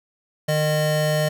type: tone pair together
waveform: square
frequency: 152.9 / 611 Hz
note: D#3 / D#5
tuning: -30 / -32 cents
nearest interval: 2 octaves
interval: 2398 cents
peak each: -22 dBFS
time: 0.48-1.29 s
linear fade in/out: 10 ms
effects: none